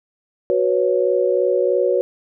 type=chord; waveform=sine; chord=F# suspended fourth; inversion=none; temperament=equal with one note detuned; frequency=370 / 491.3 / 554.4 Hz; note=F#4 / B4 / C#5; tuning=0 / -9 / 0 cents; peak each=-19 dBFS; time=0.5-2.01 s; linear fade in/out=0 ms; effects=none